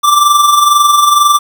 square tone with amplitude modulation, 1174.7 Hz, D6, in tune, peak -4 dBFS, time 0.03-1.39 s, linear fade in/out 20 ms, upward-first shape sine, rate 22.1 Hz, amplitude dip 50%, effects 7-bit

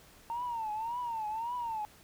sine tone with vibrato, 913 Hz, A#5, 36 cents flat, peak -32 dBFS, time 0.3-1.85 s, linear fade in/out 0 ms, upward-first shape triangle, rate 1.8 Hz, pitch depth 150 cents each way, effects tanh soft clip ceiling -29 dBFS + pink hiss -58 dBFS RMS until 2.03 s

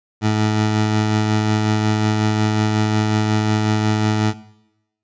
20% pulse tone with tremolo, 107.5 Hz, A2, 40 cents flat, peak -9 dBFS, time 0.21-4.34 s, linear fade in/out 50 ms, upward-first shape sine, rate 5.5 Hz, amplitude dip 25%, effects noise-tail reverb RT60 0.9 s tail -19 dB re dry + resampled to 16000 Hz

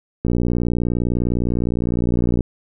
click train, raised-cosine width 3 ms, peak -7 dBFS, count 130, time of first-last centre 0.25-2.407 s, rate 59.8 Hz, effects none

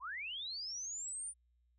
sine linear sweep, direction up, 932.3 to 9400 Hz, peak -40 dBFS, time 0-1.34 s, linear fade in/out 50 ms, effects added 60 Hz sine -70 dBFS peak until 1.78 s

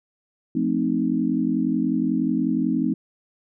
sine chord, F dominant seventh, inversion none, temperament equal with one note detuned, 174.61 / 220 / 260.1 / 311.1 Hz, F3 / A3 / C4 / Eb4, 0 / 0 / -10 / 0 cents, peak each -28 / -25 / -23 / -25 dBFS, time 0.55-2.94 s, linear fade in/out 5 ms, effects none

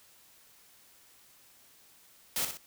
white noise with echo, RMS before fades -31 dBFS, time 2.36-2.45 s, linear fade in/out 2 ms, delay 61 ms, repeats 2, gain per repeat -7 dB, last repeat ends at 2.572 s, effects white hiss -60 dBFS RMS until 2.66 s

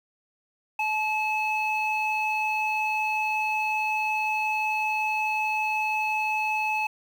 sine tone pair together, 861.2 / 2589 Hz, A5 / E7, -37 / -32 cents, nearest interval octave + perfect fifth, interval 1905 cents, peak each -25 / -25 dBFS, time 0.79-6.87 s, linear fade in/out 5 ms, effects tanh soft clip ceiling -19 dBFS + 8-bit

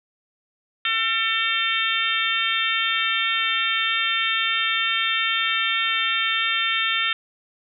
harmonic tone, 450.2 Hz, A4, 40 cents sharp, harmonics 3 / 4 / 5 / 6 / 7 / 8, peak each -27 / -27 / -27 / -27 / -27 / -27 dBFS, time 0.85-7.13 s, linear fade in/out 2 ms, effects none

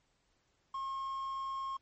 triangle tone with quantisation, 1077 Hz, C6, 50 cents sharp, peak -34 dBFS, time 0.74-1.77 s, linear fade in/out 5 ms, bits 10, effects pink hiss -75 dBFS RMS until 1.81 s + MP3 32 kbps

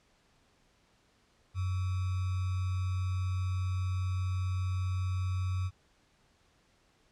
sine tone with sample-and-hold, 92.5 Hz, F#2, in tune, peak -29 dBFS, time 1.54-5.71 s, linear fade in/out 50 ms, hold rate 1225 Hz, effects pink hiss -68 dBFS RMS until 7.11 s + low-pass 7000 Hz 12 dB/octave

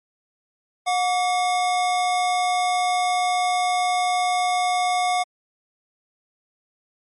square tone pair together, 724 / 1149.3 Hz, F#5 / D6, -38 / -38 cents, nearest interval minor sixth, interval 800 cents, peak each -20 / -30 dBFS, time 0.86-5.24 s, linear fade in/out 20 ms, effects MP3 48 kbps

